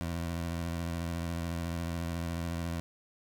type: tone with vibrato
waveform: 20% pulse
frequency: 84.4 Hz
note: E2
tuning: 41 cents sharp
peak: -28 dBFS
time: 0.01-2.8 s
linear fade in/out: 0 ms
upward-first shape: sine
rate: 14 Hz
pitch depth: 40 cents each way
effects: none